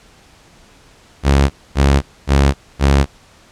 sawtooth tone bursts, 69.4 Hz, C#2, 3 cents sharp, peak -5 dBFS, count 4, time 1.23-3.06 s, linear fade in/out 50 ms, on 270 ms, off 250 ms, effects pink hiss -47 dBFS RMS until 3.51 s + low-pass 8000 Hz 12 dB/octave

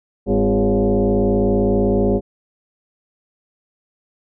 sine tone with frequency modulation, 103.83 Hz, G#2, in tune, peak -13 dBFS, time 0.26-2.21 s, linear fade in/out 50 ms, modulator 152 Hz, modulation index 3, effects none

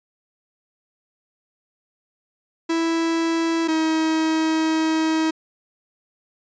45% pulse tone pair in turn, 329.6 / 318.4 Hz, E4 / D#4, 0 / +40 cents, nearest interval minor second, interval 60 cents, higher first, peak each -19 / -18 dBFS, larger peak second, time 2.69-3.68 / 3.68-5.31 s, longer second, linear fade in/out 10 ms, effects resampled to 16000 Hz

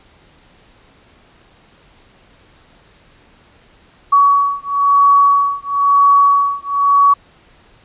sine beating tone pair, 1128 / 1129 Hz, C#6 / C#6, +30 / +31 cents, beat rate 1 Hz, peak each -12 dBFS, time 4.12-7.14 s, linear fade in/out 10 ms, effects pink hiss -49 dBFS RMS until 7.84 s + resampled to 8000 Hz

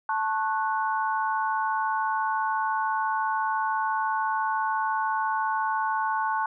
sine chord, F# minor, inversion first, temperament equal with one note detuned, 880 / 1094.1 / 1480 Hz, A5 / C#6 / F#6, 0 / -23 / 0 cents, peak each -26 / -29 / -31 dBFS, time 0.09-6.46 s, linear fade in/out 2 ms, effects none

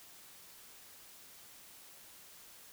silence, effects white hiss -56 dBFS RMS until 2.72 s

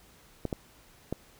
clicks, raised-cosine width 2 ms, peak -17 dBFS, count 3, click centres 0.453 / 0.528 / 1.126 s, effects pink hiss -58 dBFS RMS until 1.39 s

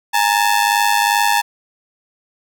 sawtooth ring-modulated tone, 877 Hz, A5, 6 cents flat, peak -6 dBFS, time 0.13-1.42 s, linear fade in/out 20 ms, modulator 51.3 Hz, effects none

